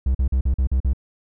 triangle tone bursts, 64.9 Hz, C2, 13 cents flat, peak -14 dBFS, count 7, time 0.06-0.934 s, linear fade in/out 5 ms, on 88 ms, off 43 ms, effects none

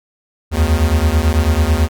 square beating tone pair, 73.42 / 82.52 Hz, D2 / E2, 0 / +2 cents, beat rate 9.1 Hz, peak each -15 / -15 dBFS, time 0.51-1.89 s, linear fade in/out 50 ms, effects none

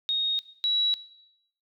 sine tone pair in turn, 3729 / 3900 Hz, A#7 / B7, 0 / -23 cents, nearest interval minor second, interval 77 cents, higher second, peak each -23 / -22 dBFS, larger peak second, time 0.09-0.39 / 0.64-0.94 s, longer neither, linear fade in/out 0 ms, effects noise-tail reverb RT60 0.8 s tail -18 dB re dry

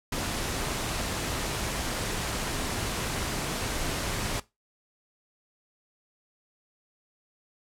pink noise with amplitude modulation, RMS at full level -29 dBFS, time 0.12-4.4 s, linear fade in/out 5 ms, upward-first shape sine, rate 281 Hz, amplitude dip 40%, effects noise-tail reverb RT60 0.2 s tail -18 dB re dry + low-pass 11000 Hz 12 dB/octave

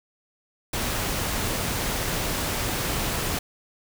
pink noise, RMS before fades -27 dBFS, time 0.73-3.39 s, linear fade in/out 5 ms, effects none

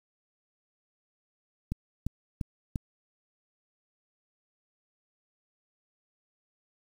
click train, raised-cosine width 5 ms, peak -18 dBFS, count 4, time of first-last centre 1.72-2.758 s, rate 2.89 Hz, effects 8-bit

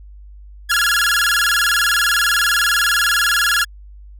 sawtooth tone with vibrato, 1529 Hz, G6, 44 cents flat, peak -10 dBFS, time 0.69-3.65 s, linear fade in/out 20 ms, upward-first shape square, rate 20 Hz, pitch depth 160 cents each way, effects added 50 Hz sine -36 dBFS peak until 4.19 s

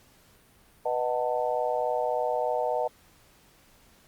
sine chord, B dominant seventh, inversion none, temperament just, 493.9 / 617.4 / 740.8 / 889 Hz, B4 / D#5 / F#5 / A5, 0 / -14 / +2 / +18 cents, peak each -30 / -29 / -31 / -32 dBFS, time 0.85-2.88 s, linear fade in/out 10 ms, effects pink hiss -59 dBFS RMS until 4.07 s + Opus 48 kbps

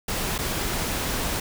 pink noise with dropouts, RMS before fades -27 dBFS, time 0.08-1.4 s, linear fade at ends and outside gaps 5 ms, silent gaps 0.381-0.387 s, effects none

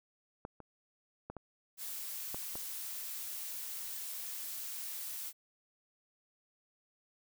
clicks, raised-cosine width 1 ms, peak -27 / -35 / -28 / -30 / -27 / -30 dBFS, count 6, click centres 0.451 / 0.603 / 1.3 / 1.367 / 2.345 / 2.555 s
blue noise, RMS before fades -42 dBFS, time 1.77-5.33 s, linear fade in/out 50 ms
effects none

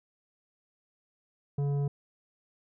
triangle tone with tanh clipping, 142.1 Hz, C#3, 43 cents sharp, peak -28 dBFS, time 1.58-1.88 s, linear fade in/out 5 ms, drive 14 dB, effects none

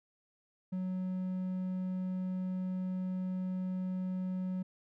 triangle tone, 185 Hz, F#3, in tune, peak -31 dBFS, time 0.72-4.63 s, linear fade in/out 10 ms, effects none

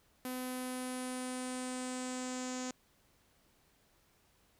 sawtooth tone with low-pass filter sweep, 253.8 Hz, B3, 47 cents sharp, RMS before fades -40 dBFS, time 0.25-2.71 s, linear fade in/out 2 ms, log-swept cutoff 12000 to 6900 Hz, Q 5.5, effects pink hiss -70 dBFS RMS until 4.59 s

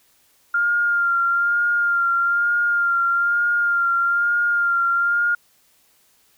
sine tone with vibrato, 1400 Hz, F6, 4 cents sharp, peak -16 dBFS, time 0.54-5.35 s, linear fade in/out 5 ms, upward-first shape sine, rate 1.1 Hz, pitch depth 24 cents each way, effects white hiss -59 dBFS RMS until 6.37 s

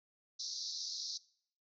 white band-pass noise, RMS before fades -42 dBFS, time 0.39-1.18 s, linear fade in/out 10 ms, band 3900 to 6000 Hz, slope 96 dB/octave, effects noise-tail reverb RT60 0.6 s tail -21 dB re dry

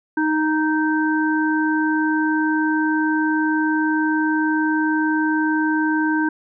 harmonic tone, 311.1 Hz, D#4, in tune, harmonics 1 / 3 / 5, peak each -18 / -25 / -23 dBFS, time 0.17-6.29 s, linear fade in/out 5 ms, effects none

